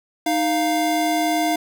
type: tone pair together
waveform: square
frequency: 311.1 / 698.5 Hz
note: D#4 / F5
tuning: 0 / 0 cents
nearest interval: octave + major second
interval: 1400 cents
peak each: -22 / -21 dBFS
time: 0.26-1.56 s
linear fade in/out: 5 ms
effects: 7-bit